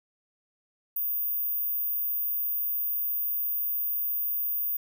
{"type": "tone", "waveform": "sine", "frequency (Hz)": 14917, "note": "A#9", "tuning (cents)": 0, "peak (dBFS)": -26, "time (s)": [0.96, 4.77], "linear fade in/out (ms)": 5, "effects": []}